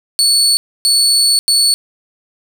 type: tone bursts at uneven times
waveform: 30% pulse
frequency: 4435 Hz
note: C#8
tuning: in tune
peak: -6 dBFS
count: 3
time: 0.19-0.57 / 0.85-1.39 / 1.48-1.74 s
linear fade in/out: 0 ms
effects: none